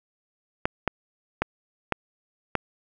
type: clicks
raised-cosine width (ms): 0.5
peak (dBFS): -7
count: 5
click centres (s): 0.655 / 0.877 / 1.42 / 1.923 / 2.553
effects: none